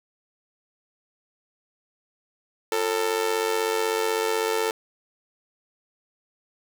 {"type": "tone with amplitude modulation", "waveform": "sawtooth", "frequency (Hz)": 444.9, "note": "A4", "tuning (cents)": 19, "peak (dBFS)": -15, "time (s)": [2.72, 4.71], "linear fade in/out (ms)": 2, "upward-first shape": "sine", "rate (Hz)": 96.1, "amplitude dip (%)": 80, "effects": []}